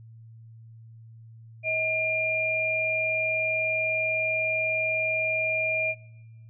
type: tone pair together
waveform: sine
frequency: 636.2 / 2400 Hz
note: D#5 / D7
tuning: +38 / +37 cents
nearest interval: octave + major seventh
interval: 2299 cents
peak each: -30 / -25 dBFS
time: 1.63-5.95 s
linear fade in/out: 50 ms
effects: noise-tail reverb RT60 0.9 s tail -19 dB re dry + added 113 Hz sine -45 dBFS peak until 6.49 s